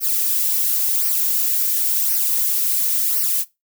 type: noise with flanger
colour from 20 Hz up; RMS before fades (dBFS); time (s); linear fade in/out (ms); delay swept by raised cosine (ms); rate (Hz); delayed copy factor
violet; -19; 0-3.45; 50; 0.27 to 4.17; 0.94; -0.7
effects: noise-tail reverb RT60 0.2 s tail -19 dB re dry